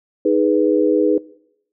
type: chord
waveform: sine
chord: G# minor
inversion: second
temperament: equal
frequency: 311.1 / 415.3 / 493.9 Hz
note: D#4 / G#4 / B4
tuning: 0 / 0 / 0 cents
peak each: -17 dBFS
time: 0.25-1.18 s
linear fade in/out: 5 ms
effects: noise-tail reverb RT60 0.8 s tail -22 dB re dry